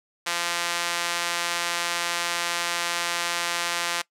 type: tone with high-pass filter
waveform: sawtooth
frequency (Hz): 172.4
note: F3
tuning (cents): -22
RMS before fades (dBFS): -27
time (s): 0.26-4.02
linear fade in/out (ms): 10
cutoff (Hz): 1300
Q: 0.59
effects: noise-tail reverb RT60 0.1 s tail -21 dB re dry + low-pass 10000 Hz 12 dB/octave